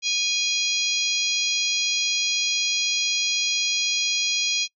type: harmonic tone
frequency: 822 Hz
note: G#5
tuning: 18 cents flat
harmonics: 3 / 4 / 5 / 6 / 7 / 8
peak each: -26 / -27 / -28 / -29 / -29 / -30 dBFS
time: 0.02-4.68 s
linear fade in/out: 50 ms
effects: noise-tail reverb RT60 0.1 s tail -25 dB re dry